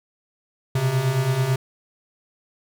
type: beating tone pair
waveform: square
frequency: 124.5 / 133.6 Hz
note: B2 / C3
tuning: +14 / +36 cents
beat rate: 9.1 Hz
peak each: -26 / -21 dBFS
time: 0.75-1.56 s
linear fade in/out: 5 ms
effects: none